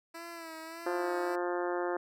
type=tone with vibrato; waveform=10% pulse; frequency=329.6 Hz; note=E4; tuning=in tune; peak=-34 dBFS; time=0.14-1.36 s; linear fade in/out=10 ms; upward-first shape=sine; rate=1.7 Hz; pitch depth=52 cents each way
type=harmonic tone; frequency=176.5 Hz; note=F3; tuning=19 cents sharp; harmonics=2 / 3 / 4 / 5 / 6 / 7 / 8 / 9 / 10; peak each=-33 / -37 / -39 / -41 / -43 / -44 / -45 / -46 / -47 dBFS; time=0.86-1.97 s; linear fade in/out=5 ms
effects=none